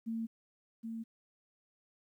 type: tone with echo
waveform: sine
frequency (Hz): 226.5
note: A#3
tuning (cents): -50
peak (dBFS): -34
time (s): 0.06-0.27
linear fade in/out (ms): 20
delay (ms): 770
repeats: 1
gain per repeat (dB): -4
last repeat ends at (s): 1.04
effects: 12-bit